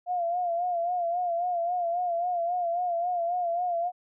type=tone with vibrato; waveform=sine; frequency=699 Hz; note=F5; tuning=1 cent sharp; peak=-25 dBFS; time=0.06-3.92 s; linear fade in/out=50 ms; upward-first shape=sine; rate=3.7 Hz; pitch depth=63 cents each way; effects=none